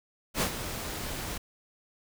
pink noise with ADSR envelope, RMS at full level -26 dBFS, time 0.34-1.38 s, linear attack 74 ms, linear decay 83 ms, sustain -10 dB, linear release 8 ms, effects none

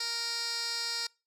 15% pulse tone with band-pass filter, 466.2 Hz, A#4, in tune, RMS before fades -34 dBFS, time 0-1.07 s, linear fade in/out 5 ms, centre 5000 Hz, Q 2.6, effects noise-tail reverb RT60 0.3 s tail -25 dB re dry

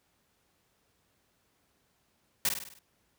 white noise with echo, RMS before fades -27 dBFS, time 2.45-2.49 s, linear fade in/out 2 ms, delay 50 ms, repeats 6, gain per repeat -5 dB, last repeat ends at 2.79 s, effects pink hiss -72 dBFS RMS until 3.18 s + high-pass 60 Hz 12 dB/octave

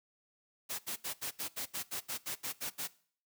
white noise bursts, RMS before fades -38 dBFS, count 13, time 0.69-2.878 s, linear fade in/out 20 ms, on 100 ms, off 74 ms, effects noise-tail reverb RT60 0.5 s tail -20 dB re dry + high-pass 100 Hz 12 dB/octave

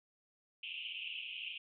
white band-pass noise, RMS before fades -44 dBFS, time 0.63-1.58 s, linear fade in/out 5 ms, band 2500 to 3100 Hz, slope 96 dB/octave, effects none

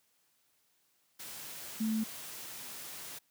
sine tone in noise, 220 Hz, A3, in tune, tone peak -29 dBFS, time 1.8-2.04 s, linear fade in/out 10 ms, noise white, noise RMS -45 dBFS, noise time 1.19-3.19 s, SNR +13 dB, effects white hiss -73 dBFS RMS until 3.3 s + high-pass 80 Hz 12 dB/octave

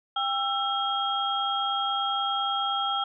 sine tone cluster, 796 / 1335 / 3252 Hz, G5 / E6 / G#7, +26 / +22 / -37 cents, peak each -29 dBFS, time 0.16-3.04 s, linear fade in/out 5 ms, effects none

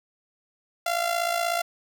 sawtooth tone with amplitude modulation, 688 Hz, F5, 26 cents flat, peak -17 dBFS, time 0.86-1.62 s, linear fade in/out 5 ms, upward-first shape sine, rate 56.4 Hz, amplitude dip 65%, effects none

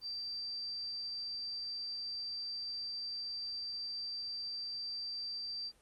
sine tone, 4682 Hz, D8, 6 cents flat, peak -38 dBFS, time 0.01-5.72 s, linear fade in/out 50 ms, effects pink hiss -67 dBFS RMS until 5.81 s + Opus 32 kbps

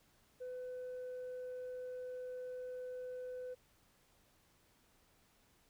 sine tone, 503 Hz, B4, 32 cents sharp, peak -40 dBFS, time 0.4-3.55 s, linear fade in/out 20 ms, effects tanh soft clip ceiling -41 dBFS + pink hiss -71 dBFS RMS until 5.69 s

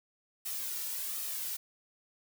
blue noise with flanger, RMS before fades -37 dBFS, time 0.45-1.57 s, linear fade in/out 10 ms, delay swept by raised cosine 1.6 to 2.18 ms, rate 1.3 Hz, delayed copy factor +0.5, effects none

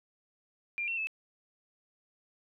sine tone with pitch steps, 2390 / 2712 / 2611 Hz, D7 / E7 / E7, +30 / +49 / -17 cents, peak -31 dBFS, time 0.78-1.071 s, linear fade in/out 0 ms, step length 97 ms, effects none

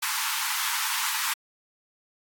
pink high-pass noise, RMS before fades -28 dBFS, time 0.02-1.34 s, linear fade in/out 10 ms, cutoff 860 Hz, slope 96 dB/octave, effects AAC 64 kbps

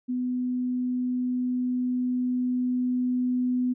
sine tone with level ramp, 250 Hz, B3, 21 cents sharp, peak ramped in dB -25 to -22 dBFS, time 0.08-3.74 s, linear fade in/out 20 ms, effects none

